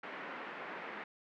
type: band-pass noise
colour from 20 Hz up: white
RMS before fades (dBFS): -45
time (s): 0.03-1.04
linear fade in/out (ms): 5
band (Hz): 200 to 2100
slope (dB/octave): 24
effects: none